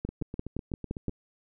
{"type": "two click trains", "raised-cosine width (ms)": 3, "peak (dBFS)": [-18, -23], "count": [7, 9], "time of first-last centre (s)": [[0.05, 1.083], [0.09, 1.094]], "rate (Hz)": [5.81, 7.97], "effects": []}